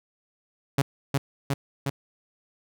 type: tone with echo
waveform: sawtooth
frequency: 138.59 Hz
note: C#3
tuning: in tune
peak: -15 dBFS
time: 0.78-0.82 s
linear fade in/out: 5 ms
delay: 360 ms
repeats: 3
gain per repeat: -2 dB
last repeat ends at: 1.9 s
effects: none